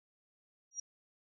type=tone with exponential growth; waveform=sine; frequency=5720 Hz; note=F8; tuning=41 cents sharp; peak=-33 dBFS; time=0.71-0.8 s; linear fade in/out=5 ms; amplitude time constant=18 ms; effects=none